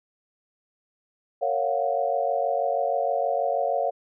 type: chord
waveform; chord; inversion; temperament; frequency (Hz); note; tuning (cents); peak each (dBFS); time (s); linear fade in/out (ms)
sine; Gb major seventh; first; just; 462.5 / 555 / 693.7 / 740; Bb4 / Db5 / F5 / Gb5; -14 / +2 / -12 / 0; -31 / -26 / -26 / -29; 1.41-3.91; 20
effects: none